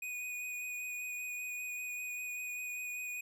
square tone with vibrato, 2478 Hz, D#7, 8 cents flat, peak -39 dBFS, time 0.02-3.21 s, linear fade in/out 5 ms, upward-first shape sine, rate 5.1 Hz, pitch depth 13 cents each way, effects none

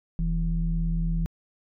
sine tone pair together, 41.35 / 165.4 Hz, E1 / E3, +6 / +6 cents, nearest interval 2 octaves, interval 2400 cents, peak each -24 / -26 dBFS, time 0.19-1.26 s, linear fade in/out 0 ms, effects tanh soft clip ceiling -15 dBFS

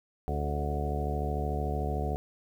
harmonic tone with a mistuned harmonic, 73.42 Hz, D2, in tune, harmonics 1 / 2 / 3 / 4 / 5 / 6 / 7 / 8 / 9 / 10, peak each -31 / -36 / -40 / -43 / -43 / -38 / -44 / -43 / -44 / -37 dBFS, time 0.28-2.16 s, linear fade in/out 0 ms, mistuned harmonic 6, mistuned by -30 cents, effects 10-bit

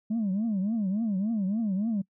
sine tone with vibrato, 207.7 Hz, G#3, in tune, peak -23 dBFS, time 0.1-2.02 s, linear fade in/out 10 ms, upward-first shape triangle, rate 3.5 Hz, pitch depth 230 cents each way, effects noise-tail reverb RT60 0.1 s tail -25 dB re dry + tanh soft clip ceiling -23 dBFS

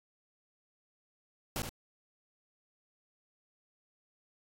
pink noise with echo, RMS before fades -35 dBFS, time 1.56-1.62 s, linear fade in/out 0 ms, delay 72 ms, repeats 1, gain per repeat -6 dB, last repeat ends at 1.692 s, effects AAC 64 kbps

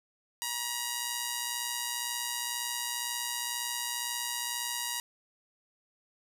5% pulse tone with amplitude modulation, 955 Hz, A#5, 42 cents sharp, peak -18 dBFS, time 0.42-5 s, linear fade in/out 0 ms, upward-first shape sine, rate 122 Hz, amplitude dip 45%, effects none

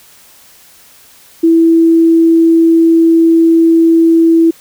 sine tone, 329.6 Hz, E4, in tune, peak -4 dBFS, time 1.43-4.51 s, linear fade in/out 10 ms, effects white hiss -42 dBFS RMS until 4.6 s

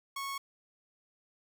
sawtooth tone, 1102 Hz, C#6, 11 cents flat, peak -32 dBFS, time 0.16-0.38 s, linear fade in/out 5 ms, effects none

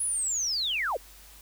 sine linear sweep, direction down, 10548 to 415.3 Hz, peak -26 dBFS, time 0-0.97 s, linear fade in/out 5 ms, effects added 50 Hz sine -53 dBFS peak until 1.41 s + white hiss -52 dBFS RMS until 1.41 s

